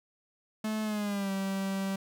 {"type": "tone with pitch glide", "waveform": "45% pulse", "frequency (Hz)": [216.5, 194], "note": ["A3", "G3"], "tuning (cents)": [-28, -18], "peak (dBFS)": -30, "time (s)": [0.64, 1.96], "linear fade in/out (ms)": 5, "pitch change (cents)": -190, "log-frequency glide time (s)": [0.83, 1.31], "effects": []}